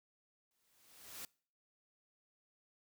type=noise with exponential growth; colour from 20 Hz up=white; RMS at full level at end=-45 dBFS; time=0.51-1.25 s; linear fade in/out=1 ms; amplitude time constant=160 ms; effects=noise-tail reverb RT60 0.5 s tail -25 dB re dry